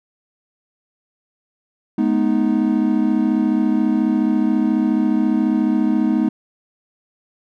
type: chord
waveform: triangle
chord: G# minor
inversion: none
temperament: equal with one note detuned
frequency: 212.5 / 246.9 / 311.1 Hz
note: G#3 / B3 / D#4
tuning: +40 / 0 / 0 cents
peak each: -17 dBFS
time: 1.98-6.29 s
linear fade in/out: 5 ms
effects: none